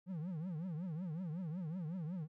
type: tone with vibrato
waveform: triangle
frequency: 169.8 Hz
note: F3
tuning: 48 cents flat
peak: -37 dBFS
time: 0.06-2.28 s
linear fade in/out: 50 ms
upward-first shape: triangle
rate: 5.4 Hz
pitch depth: 250 cents each way
effects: none